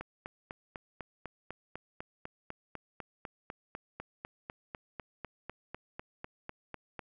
click train, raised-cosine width 0.5 ms, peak -25 dBFS, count 29, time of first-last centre 0.01-6.993 s, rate 4.01 Hz, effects none

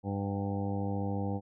harmonic tone with a mistuned harmonic, 99.5 Hz, G2, 26 cents sharp, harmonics 1 / 2 / 3 / 4 / 5 / 6 / 7 / 8 / 9, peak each -34 / -35 / -39 / -47 / -40 / -50 / -48 / -42 / -51 dBFS, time 0.03-1.41 s, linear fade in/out 50 ms, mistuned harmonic 7, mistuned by +63 cents, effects none

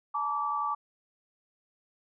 sine tone cluster, 857 / 928 / 1159 Hz, A5 / A#5 / D6, -46 / -8 / -23 cents, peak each -35 / -37 / -29 dBFS, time 0.14-0.75 s, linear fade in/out 10 ms, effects none

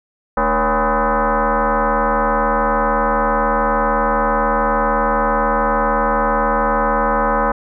sine tone with frequency modulation, 220 Hz, A3, in tune, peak -13 dBFS, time 0.37-7.52 s, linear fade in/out 5 ms, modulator 259 Hz, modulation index 4.7, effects none

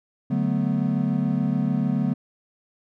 triangle chord, B minor seventh, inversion first, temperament equal with one note detuned, 146.83 / 187.47 / 220 / 246.9 Hz, D3 / F#3 / A3 / B3, 0 / +23 / 0 / 0 cents, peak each -24 dBFS, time 0.3-2.14 s, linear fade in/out 10 ms, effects none

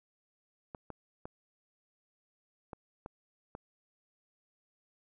clicks, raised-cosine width 1 ms, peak -28 dBFS, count 6, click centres 0.748 / 0.903 / 1.255 / 2.732 / 3.061 / 3.551 s, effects none

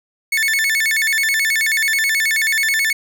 40% pulse tone with vibrato, 1975.5 Hz, B6, in tune, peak -14 dBFS, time 0.32-2.93 s, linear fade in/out 5 ms, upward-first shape square, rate 9.3 Hz, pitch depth 190 cents each way, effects none

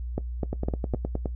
two click trains, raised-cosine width 2 ms, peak -15 / -13 dBFS, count 8 / 4, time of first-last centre 0.53-1.258 / 0.18-0.938 s, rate 9.62 / 3.96 Hz, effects noise-tail reverb RT60 0.1 s tail -18 dB re dry + added 60 Hz sine -30 dBFS peak until 1.35 s

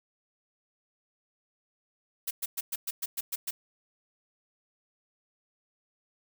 blue noise bursts, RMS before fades -32 dBFS, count 9, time 2.27-3.51 s, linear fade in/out 10 ms, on 40 ms, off 110 ms, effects none

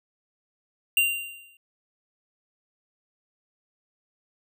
square tone with exponential decay, 2778 Hz, F7, 10 cents flat, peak -17 dBFS, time 0.97-1.57 s, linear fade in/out 2 ms, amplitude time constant 130 ms, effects none

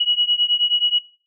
sine beating tone pair, 2912 / 2921.4 Hz, F#7 / F#7, -28 / -23 cents, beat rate 9.4 Hz, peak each -19 dBFS, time 0-0.99 s, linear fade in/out 10 ms, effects noise-tail reverb RT60 0.4 s tail -20 dB re dry

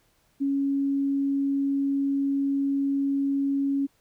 sine tone, 277.2 Hz, C#4, in tune, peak -22 dBFS, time 0.4-3.87 s, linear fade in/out 20 ms, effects pink hiss -66 dBFS RMS until 4 s

